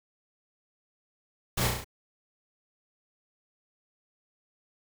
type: noise with echo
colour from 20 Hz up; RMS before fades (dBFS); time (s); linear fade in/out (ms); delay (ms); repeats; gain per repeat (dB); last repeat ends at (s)
pink; -28; 1.57-1.68; 10; 33; 5; -3; 1.845
effects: none